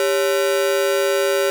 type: ring-modulated tone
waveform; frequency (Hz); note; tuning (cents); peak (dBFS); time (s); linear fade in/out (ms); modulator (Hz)
45% pulse; 476.4; A#4; +38; -13; 0-1.5; 0; 80.1
effects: none